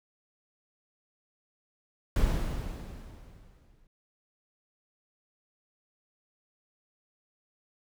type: noise with exponential decay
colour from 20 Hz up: brown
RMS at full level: -24 dBFS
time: 2.16-3.87 s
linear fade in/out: 2 ms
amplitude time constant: 370 ms
effects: none